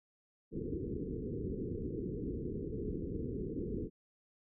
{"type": "low-pass noise", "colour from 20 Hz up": "white", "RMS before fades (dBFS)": -39, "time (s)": [0.51, 3.9], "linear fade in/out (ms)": 50, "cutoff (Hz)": 460, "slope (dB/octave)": 96, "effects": []}